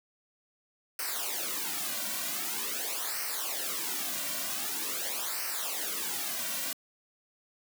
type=noise with flanger; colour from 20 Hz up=white; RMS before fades=-34 dBFS; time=0.99-6.73 s; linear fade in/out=2 ms; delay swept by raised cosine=0.28 to 2.38 ms; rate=0.45 Hz; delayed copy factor=-0.8; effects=high-pass 200 Hz 12 dB/octave